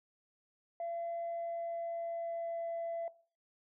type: tone with pitch glide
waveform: sine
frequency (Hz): 679 to 672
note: F5 to E5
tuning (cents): -49 to +33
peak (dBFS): -35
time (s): 0.8-3.08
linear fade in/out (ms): 2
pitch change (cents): -18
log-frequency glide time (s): 1.2-2.68
effects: noise-tail reverb RT60 0.4 s tail -18 dB re dry + tanh soft clip ceiling -33 dBFS